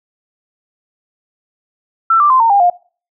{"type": "tone with pitch steps", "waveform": "sine", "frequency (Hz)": [1337, 1177.5, 1036.9, 913.2, 804.2, 708.3], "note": ["E6", "D6", "C6", "A#5", "G5", "F5"], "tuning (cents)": [24, 4, -16, -36, 44, 24], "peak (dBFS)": -7, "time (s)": [2.1, 2.7], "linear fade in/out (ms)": 5, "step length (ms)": 100, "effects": ["noise-tail reverb RT60 0.4 s tail -21 dB re dry"]}